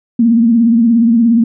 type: tone with vibrato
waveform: sine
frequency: 231.3 Hz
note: A#3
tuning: 13 cents flat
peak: -6 dBFS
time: 0.19-1.44 s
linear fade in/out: 5 ms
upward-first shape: triangle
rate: 17 Hz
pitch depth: 89 cents each way
effects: none